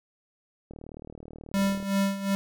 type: click train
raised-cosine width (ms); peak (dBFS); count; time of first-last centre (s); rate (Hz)
2; -29; 44; 0.71-1.827; 38.5
type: tone with tremolo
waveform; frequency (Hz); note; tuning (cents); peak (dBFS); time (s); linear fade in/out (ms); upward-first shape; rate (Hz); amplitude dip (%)
square; 196.8; G3; +7; -22; 1.54-2.35; 0; sine; 2.7; 75
effects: none